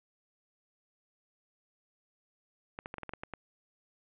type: clicks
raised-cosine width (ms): 0.5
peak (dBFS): -24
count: 9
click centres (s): 2.789 / 2.859 / 2.941 / 2.983 / 3.033 / 3.093 / 3.136 / 3.235 / 3.337
effects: resampled to 8000 Hz + 11-bit